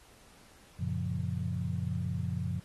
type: chord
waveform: sine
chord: Gb major seventh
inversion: none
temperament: equal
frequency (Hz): 92.5 / 116.54 / 138.59 / 174.61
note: Gb2 / Bb2 / Db3 / F3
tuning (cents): 0 / 0 / 0 / 0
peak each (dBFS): -35 / -37 / -37 / -36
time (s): 0.79-2.6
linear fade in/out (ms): 10
effects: pink hiss -59 dBFS RMS until 2.64 s + AAC 32 kbps